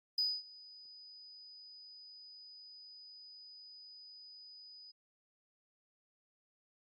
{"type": "tone with ADSR envelope", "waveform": "sine", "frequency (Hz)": 4976, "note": "D#8", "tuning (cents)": -1, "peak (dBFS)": -28, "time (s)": [0.18, 4.92], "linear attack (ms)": 4, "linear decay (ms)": 240, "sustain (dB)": -24, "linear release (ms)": 16, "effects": ["tanh soft clip ceiling -24 dBFS", "Opus 32 kbps"]}